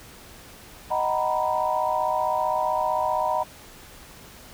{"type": "chord", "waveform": "sine", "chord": "B major seventh", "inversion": "first", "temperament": "equal with one note detuned", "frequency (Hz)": [622.3, 749.9, 932.3, 987.8], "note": ["D#5", "F#5", "A#5", "B5"], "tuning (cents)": [0, 23, 0, 0], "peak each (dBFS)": -27, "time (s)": [0.9, 3.44], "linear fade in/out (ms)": 20, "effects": ["pink hiss -46 dBFS RMS until 4.53 s"]}